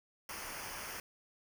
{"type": "noise with comb filter", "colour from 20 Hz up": "pink", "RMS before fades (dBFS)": -44, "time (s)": [0.29, 1], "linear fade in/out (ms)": 2, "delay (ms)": 0.26, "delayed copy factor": -0.75, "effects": []}